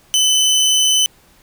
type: tone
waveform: 25% pulse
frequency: 3024 Hz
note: F#7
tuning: 37 cents sharp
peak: -8 dBFS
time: 0.14-1.06 s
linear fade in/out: 0 ms
effects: pink hiss -51 dBFS RMS until 1.42 s